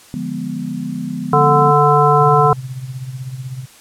sine chord, D diminished seventh, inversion none, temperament equal, 146.83 / 174.61 / 207.7 / 246.9 Hz, D3 / F3 / Ab3 / Cb4, 0 / 0 / 0 / 0 cents, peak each -29 / -26 / -27 / -24 dBFS, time 0.14-1.71 s, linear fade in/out 0 ms
harmonic tone, 146.83 Hz, D3, in tune, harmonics 1 / 3 / 5 / 7 / 9, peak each -15 / -15 / -15 / -14 / -16 dBFS, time 1.33-2.53 s, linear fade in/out 2 ms
sine tone with tremolo, 129.7 Hz, C3, 15 cents flat, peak -21 dBFS, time 2.2-3.66 s, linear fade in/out 20 ms, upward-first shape triangle, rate 16 Hz, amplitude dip 75%
effects white hiss -44 dBFS RMS until 3.8 s + low-pass 11000 Hz 12 dB/octave

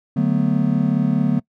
triangle chord, B minor seventh, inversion first, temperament just, 148.16 / 185.21 / 222.2 / 246.9 Hz, D3 / F#3 / A3 / B3, +16 / +2 / +17 / 0 cents, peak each -19 dBFS, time 0.16-1.4 s, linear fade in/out 10 ms, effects noise-tail reverb RT60 0.1 s tail -23 dB re dry

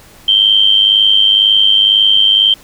sine tone with amplitude modulation, 3136 Hz, G7, in tune, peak -3 dBFS, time 0.28-2.54 s, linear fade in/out 5 ms, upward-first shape sine, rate 102 Hz, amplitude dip 70%, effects pink hiss -41 dBFS RMS until 2.63 s

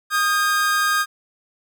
45% pulse tone pair together, 1238.3 / 1606 Hz, D#6 / G6, -9 / +41 cents, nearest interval perfect fourth, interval 450 cents, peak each -20 dBFS, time 0.1-1.06 s, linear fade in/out 50 ms, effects none

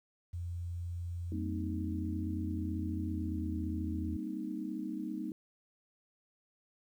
sine tone with pitch glide, 86.8 to 82.98 Hz, F2 to E2, -10 to +12 cents, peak -36 dBFS, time 0.33-4.17 s, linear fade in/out 10 ms, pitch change -78 cents, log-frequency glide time 3-3.41 s
sine chord, C minor seventh, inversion second, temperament equal with one note detuned, 198.62 / 233.1 / 261.6 / 311.1 Hz, G3 / Bb3 / C4 / Eb4, +23 / 0 / 0 / 0 cents, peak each -42 / -42 / -44 / -39 dBFS, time 1.32-5.32 s, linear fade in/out 2 ms
effects 11-bit

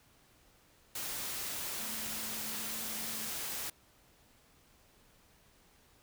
sine tone in noise, 220 Hz, A3, in tune, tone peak -50 dBFS, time 1.79-3.3 s, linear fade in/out 5 ms, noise white, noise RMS -39 dBFS, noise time 0.95-3.7 s, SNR -14 dB, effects pink hiss -65 dBFS RMS until 6.02 s

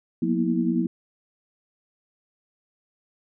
sine tone cluster, 179.5 / 233.2 / 243.8 / 325.5 Hz, F3 / A#3 / B3 / E4, +48 / +1 / -22 / -22 cents, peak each -26 dBFS, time 0.22-0.87 s, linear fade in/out 5 ms, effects none

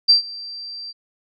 sine tone with ADSR envelope, 4699 Hz, D8, in tune, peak -7 dBFS, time 0.08-0.93 s, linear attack 18 ms, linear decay 120 ms, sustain -23 dB, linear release 30 ms, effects none

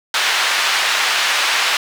white band-pass noise, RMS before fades -17 dBFS, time 0.14-1.77 s, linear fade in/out 2 ms, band 960 to 3300 Hz, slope 12 dB/octave, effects none

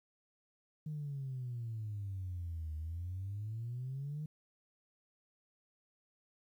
sine exponential two-way sweep, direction down then up, 155.56 to 76.7 to 155.56 Hz, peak -37 dBFS, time 0.86-4.26 s, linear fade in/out 5 ms, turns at 2.75 s, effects tanh soft clip ceiling -34 dBFS + 12-bit

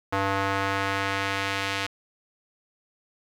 square tone with band-pass filter sweep, 98 Hz, G2, in tune, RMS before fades -27 dBFS, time 0.12-1.87 s, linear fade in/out 10 ms, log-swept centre 1100 to 2700 Hz, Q 1, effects 8-bit

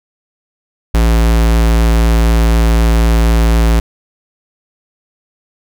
square tone, 56.5 Hz, A1, 47 cents sharp, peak -8 dBFS, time 0.94-3.8 s, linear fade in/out 5 ms, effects none

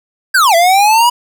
square linear two-way sweep, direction down then up, 1633 to 659.3 to 978 Hz, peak -7 dBFS, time 0.34-1.1 s, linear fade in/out 10 ms, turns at 0.55 s, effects none

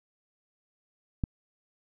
click, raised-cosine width 5 ms, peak -15 dBFS, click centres 1.238 s, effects none

